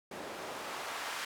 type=noise with band-pass filter sweep; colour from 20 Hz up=white; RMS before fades=-41 dBFS; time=0.11-1.25 s; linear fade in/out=5 ms; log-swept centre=380 to 1400 Hz; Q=0.86; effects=none